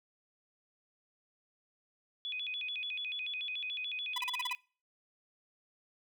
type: tone with vibrato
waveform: sine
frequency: 2924 Hz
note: F#7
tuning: 21 cents flat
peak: -36 dBFS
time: 2.25-4.55 s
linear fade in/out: 0 ms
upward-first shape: square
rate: 6.9 Hz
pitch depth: 270 cents each way
type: tone bursts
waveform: sawtooth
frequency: 993 Hz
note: B5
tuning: 9 cents sharp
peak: -30 dBFS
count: 7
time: 4.16-4.53 s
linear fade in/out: 5 ms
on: 22 ms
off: 36 ms
effects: noise-tail reverb RT60 0.4 s tail -24 dB re dry